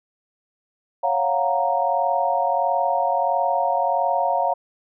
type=chord; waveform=sine; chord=Gb major seventh; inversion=second; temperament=equal; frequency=554.4 / 698.5 / 740 / 932.3 Hz; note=Db5 / F5 / Gb5 / Bb5; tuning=0 / 0 / 0 / 0 cents; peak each=-25 / -22 / -25 / -23 dBFS; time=1.03-4.54 s; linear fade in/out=10 ms; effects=none